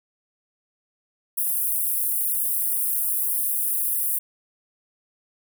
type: high-pass noise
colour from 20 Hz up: pink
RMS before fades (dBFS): -24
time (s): 1.37-4.19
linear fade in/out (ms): 10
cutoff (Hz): 9900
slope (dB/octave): 48
effects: none